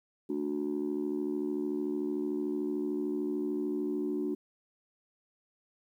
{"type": "chord", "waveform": "sine", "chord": "D major", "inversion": "second", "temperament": "just", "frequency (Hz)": [220.2, 293.7, 367.1], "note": ["A3", "D4", "F#4"], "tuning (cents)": [2, 0, -14], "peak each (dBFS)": [-37, -32, -33], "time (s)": [0.29, 4.35], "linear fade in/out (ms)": 10, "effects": ["tanh soft clip ceiling -24 dBFS", "11-bit"]}